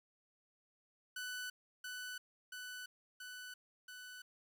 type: tone with echo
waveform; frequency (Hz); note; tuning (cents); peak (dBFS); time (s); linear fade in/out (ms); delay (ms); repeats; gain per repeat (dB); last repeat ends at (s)
sawtooth; 1494; F#6; +16; -38; 1.16-1.5; 5; 680; 4; -2; 4.22
effects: 12-bit